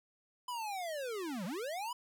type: linear two-way sweep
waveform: square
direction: down then up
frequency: 1011 to 164.81 to 1011 Hz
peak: -38 dBFS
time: 0.48-1.93 s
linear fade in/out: 5 ms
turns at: 1.45 s
effects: none